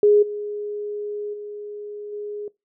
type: tone with level steps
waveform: sine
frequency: 415.3 Hz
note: G#4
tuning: in tune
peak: -11 / -26 / -31 / -28 dBFS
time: 0.03-2.48 s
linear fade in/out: 2 ms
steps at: 0.22 / 1.33 / 2.12 s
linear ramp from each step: 10 ms
effects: noise-tail reverb RT60 0.2 s tail -21 dB re dry